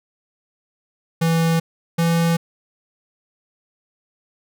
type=tone pair in turn; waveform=square; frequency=164.81 / 167.4 Hz; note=E3 / E3; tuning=0 / +27 cents; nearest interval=unison; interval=27 cents; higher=second; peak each=-16 dBFS; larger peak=neither; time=1.21-1.6 / 1.98-2.37 s; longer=neither; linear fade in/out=10 ms; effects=none